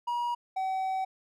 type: tone pair in turn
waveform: triangle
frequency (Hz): 958 / 760.4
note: A#5 / F#5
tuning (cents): +47 / +47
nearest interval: major third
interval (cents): 400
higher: first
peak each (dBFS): -26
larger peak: neither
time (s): 0.07-0.35 / 0.56-1.05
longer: second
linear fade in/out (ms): 10
effects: none